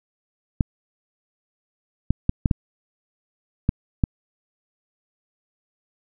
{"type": "clicks", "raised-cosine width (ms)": 5, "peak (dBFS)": -5, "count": 7, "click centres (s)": [0.608, 2.106, 2.294, 2.458, 2.512, 3.691, 4.038], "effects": []}